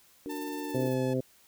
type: chord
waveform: sine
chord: D augmented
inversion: none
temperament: just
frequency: 293.7 / 367.1 / 458.9 Hz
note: D4 / F#4 / A#4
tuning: 0 / -14 / -27 cents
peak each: -36 / -41 / -42 dBFS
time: 0.26-0.88 s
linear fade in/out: 0 ms
type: tone with pitch glide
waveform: sawtooth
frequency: 892 to 860.6 Hz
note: A5 to A5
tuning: +23 to -39 cents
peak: -37 dBFS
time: 0.29-1.14 s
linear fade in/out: 10 ms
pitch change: -62 cents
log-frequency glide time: 0.62-0.95 s
type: noise with tremolo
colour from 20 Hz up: violet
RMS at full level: -46 dBFS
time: 0.3-0.95 s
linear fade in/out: 10 ms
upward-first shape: sine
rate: 18 Hz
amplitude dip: 85%
type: harmonic tone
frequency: 129.6 Hz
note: C3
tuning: 16 cents flat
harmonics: 1 / 2 / 3 / 4 / 5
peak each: -32 / -31 / -33 / -32 / -43 dBFS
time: 0.74-1.21 s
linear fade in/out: 10 ms
effects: white hiss -61 dBFS RMS until 1.47 s